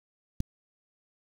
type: click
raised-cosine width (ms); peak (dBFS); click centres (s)
5; -16; 0.404
effects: 7-bit

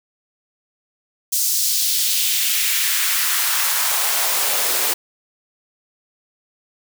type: noise with high-pass filter sweep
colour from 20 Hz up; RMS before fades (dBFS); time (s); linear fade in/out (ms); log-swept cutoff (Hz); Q
white; -19; 1.32-4.94; 10; 6100 to 390; 1.4
effects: none

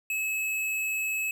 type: tone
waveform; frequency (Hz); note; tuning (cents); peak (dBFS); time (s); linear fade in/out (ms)
square; 2585; E7; -34; -28; 0.1-1.31; 2
effects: none

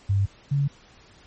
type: tone pair in turn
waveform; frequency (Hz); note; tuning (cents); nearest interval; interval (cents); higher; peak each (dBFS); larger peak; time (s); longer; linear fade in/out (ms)
sine; 98.7 / 141.16; G2 / C#3; +12 / +32; tritone; 620; second; -18 / -19; first; 0.09-0.26 / 0.51-0.68; neither; 10
effects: pink hiss -53 dBFS RMS until 1.26 s + MP3 32 kbps

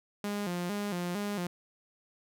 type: tone with vibrato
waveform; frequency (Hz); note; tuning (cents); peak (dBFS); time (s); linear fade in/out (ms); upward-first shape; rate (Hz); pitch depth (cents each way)
sawtooth; 190; F#3; +46; -28; 0.24-1.47; 2; square; 2.2; 130
effects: none

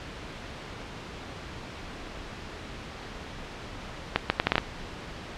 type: accelerating click train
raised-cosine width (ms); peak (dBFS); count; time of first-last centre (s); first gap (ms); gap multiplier
0.3; -4; 7; 4.16-4.581; 140; 0.71
effects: pink hiss -40 dBFS RMS until 5.37 s + low-pass 4000 Hz 12 dB/octave

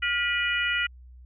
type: harmonic tone with a mistuned harmonic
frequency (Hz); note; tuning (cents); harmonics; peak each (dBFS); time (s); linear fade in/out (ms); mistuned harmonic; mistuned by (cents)
487.5; B4; -23; 3 / 4 / 5 / 6; -28 / -28 / -30 / -30; 0.02-0.87; 10; 3; -56
effects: added 62 Hz sine -45 dBFS peak until 1.25 s

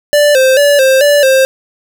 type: tone with pitch steps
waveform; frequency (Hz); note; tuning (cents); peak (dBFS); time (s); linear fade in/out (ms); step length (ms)
square; 587 / 523 / 576 / 528 / 581 / 529; D5 / C5 / D5 / C5 / D5 / C5; -1 / -1 / -34 / +16 / -19 / +19; -6; 0.13-1.45; 0; 220
effects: none

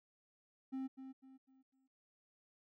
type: tone with echo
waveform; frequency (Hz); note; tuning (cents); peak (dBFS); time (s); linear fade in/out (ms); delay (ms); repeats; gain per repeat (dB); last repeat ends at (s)
triangle; 264.5; C4; +19; -37; 0.72-0.88; 20; 250; 4; -9; 1.88
effects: none

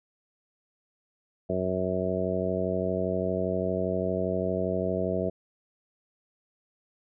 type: harmonic tone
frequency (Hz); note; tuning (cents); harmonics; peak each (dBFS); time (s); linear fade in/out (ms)
92.5; F#2; 0; 1 / 2 / 3 / 4 / 5 / 6 / 7; -36 / -32 / -37 / -33 / -33 / -34 / -31; 1.49-5.3; 10
effects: none

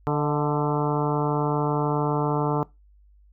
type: harmonic tone with a mistuned harmonic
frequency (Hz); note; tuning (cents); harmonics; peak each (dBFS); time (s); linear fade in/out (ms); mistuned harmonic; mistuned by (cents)
147.4; D3; +7; 1 / 2 / 3 / 4 / 5 / 6 / 7 / 8 / 9; -25 / -28 / -27 / -34 / -32 / -30 / -34 / -35 / -37; 0.07-2.63; 0; 4; +52
effects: noise-tail reverb RT60 0.2 s tail -21 dB re dry + added 50 Hz sine -52 dBFS peak until 3.32 s

